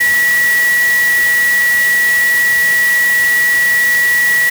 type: tone in noise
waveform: sine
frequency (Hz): 1935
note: B6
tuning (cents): -36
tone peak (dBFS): -9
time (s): 0-4.5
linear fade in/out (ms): 10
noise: white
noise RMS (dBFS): -22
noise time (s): 0-4.5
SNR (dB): +10
effects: none